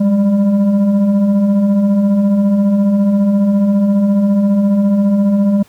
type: tone with frequency modulation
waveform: sine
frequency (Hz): 202.8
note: G#3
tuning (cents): -41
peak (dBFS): -7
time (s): 0-5.63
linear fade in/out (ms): 10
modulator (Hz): 391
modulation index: 0.44
effects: tanh soft clip ceiling -7 dBFS + pink hiss -48 dBFS RMS until 5.68 s